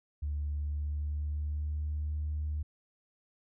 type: tone with pitch glide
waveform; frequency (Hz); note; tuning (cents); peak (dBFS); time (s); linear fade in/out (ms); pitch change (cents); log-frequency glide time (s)
sine; 73.42 to 75.53; D2 to D2; 0 to +49; -30; 0.22-2.63; 10; +49; 0.52-2.17
effects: tanh soft clip ceiling -27 dBFS